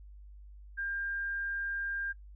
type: tone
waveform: sine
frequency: 1600 Hz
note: G6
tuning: 35 cents sharp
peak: -33 dBFS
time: 0.77-2.13 s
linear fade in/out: 20 ms
effects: noise-tail reverb RT60 0.1 s tail -17 dB re dry + added 50 Hz sine -48 dBFS peak until 2.35 s